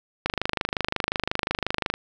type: click train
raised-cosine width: 0.3 ms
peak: -7 dBFS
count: 44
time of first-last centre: 0.26-1.94 s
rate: 25.6 Hz
effects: none